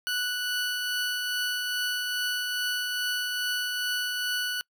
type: tone with tremolo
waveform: 20% pulse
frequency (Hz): 1480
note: F#6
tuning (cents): 0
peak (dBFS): -21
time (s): 0.07-4.61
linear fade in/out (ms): 0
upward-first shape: triangle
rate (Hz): 2.4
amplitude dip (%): 30
effects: noise-tail reverb RT60 0.1 s tail -26 dB re dry

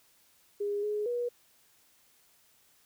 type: tone with pitch steps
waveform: sine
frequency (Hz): 408.7 / 419.4 / 482.9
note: G#4 / G#4 / B4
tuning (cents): -28 / +17 / -39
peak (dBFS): -29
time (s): 0.6-1.29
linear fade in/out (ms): 10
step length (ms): 230
effects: white hiss -65 dBFS RMS until 2.85 s

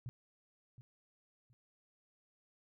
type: tone with echo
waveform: sine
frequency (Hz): 122.6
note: B2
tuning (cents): -12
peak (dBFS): -40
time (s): 0.06-0.09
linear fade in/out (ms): 0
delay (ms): 720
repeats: 2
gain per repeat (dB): -12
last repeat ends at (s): 1.53
effects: none

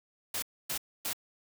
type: noise bursts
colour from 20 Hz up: white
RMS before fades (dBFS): -34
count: 3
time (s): 0.34-1.132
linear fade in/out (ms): 5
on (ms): 84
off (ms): 270
effects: none

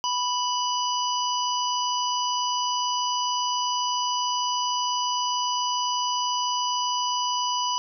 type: harmonic tone with a mistuned harmonic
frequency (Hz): 987.8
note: B5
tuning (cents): 0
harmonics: 1 / 3 / 5 / 6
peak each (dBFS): -25 / -30 / -32 / -33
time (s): 0.04-7.78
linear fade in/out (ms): 0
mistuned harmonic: 5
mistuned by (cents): -15
effects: none

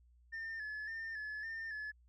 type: tone with vibrato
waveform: sine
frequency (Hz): 1760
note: A6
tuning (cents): 0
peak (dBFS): -38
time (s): 0.32-1.92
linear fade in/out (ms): 20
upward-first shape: square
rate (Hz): 1.8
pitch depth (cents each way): 45
effects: tanh soft clip ceiling -39 dBFS + added 60 Hz sine -63 dBFS peak until 2.08 s

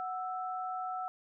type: tone pair together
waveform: sine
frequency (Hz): 741 / 1320.3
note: F#5 / E6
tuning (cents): +2 / +2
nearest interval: minor seventh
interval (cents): 1000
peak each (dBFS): -36 / -39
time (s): 0-1.08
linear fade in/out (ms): 0
effects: none

